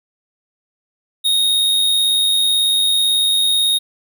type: tone with amplitude modulation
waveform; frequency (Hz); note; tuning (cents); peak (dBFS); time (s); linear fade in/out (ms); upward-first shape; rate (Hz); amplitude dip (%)
square; 3729; A#7; 0; -12; 1.24-3.79; 20; sine; 98.1; 35
effects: none